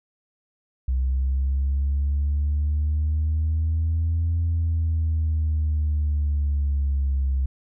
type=linear two-way sweep; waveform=sine; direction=up then down; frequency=64 to 84 to 66.1 Hz; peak=-18 dBFS; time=0.88-7.46 s; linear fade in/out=5 ms; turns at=4.4 s; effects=tanh soft clip ceiling -17 dBFS